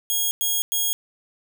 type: tone bursts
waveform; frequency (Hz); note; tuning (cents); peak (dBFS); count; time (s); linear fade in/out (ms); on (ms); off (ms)
5% pulse; 3300; G#7; -12; -12; 3; 0.1-0.93; 0; 210; 100
effects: none